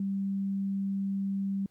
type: tone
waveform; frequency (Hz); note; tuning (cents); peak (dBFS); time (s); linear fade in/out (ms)
sine; 196; G3; 0; -28; 0-1.66; 2
effects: pink hiss -72 dBFS RMS until 1.7 s + high-pass 80 Hz 12 dB/octave